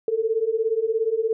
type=beating tone pair; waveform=sine; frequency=436.1 / 453.1 Hz; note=A4 / A#4; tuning=-15 / -49 cents; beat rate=17 Hz; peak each=-24 / -22 dBFS; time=0.08-1.33 s; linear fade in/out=2 ms; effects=none